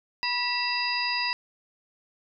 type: harmonic tone with a mistuned harmonic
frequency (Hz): 977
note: B5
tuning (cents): -19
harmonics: 1 / 2 / 3 / 4 / 5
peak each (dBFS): -31 / -32 / -31 / -38 / -29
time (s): 0.23-1.33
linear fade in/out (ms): 0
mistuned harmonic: 3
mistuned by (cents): -150
effects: none